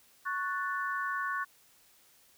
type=chord; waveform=sine; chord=F# minor; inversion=second; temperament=equal; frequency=1108.7 / 1480 / 1760 Hz; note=C#6 / F#6 / A6; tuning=0 / 0 / 0 cents; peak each=-34 / -35 / -38 dBFS; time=0.25-1.45 s; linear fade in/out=20 ms; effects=white hiss -63 dBFS RMS until 2.37 s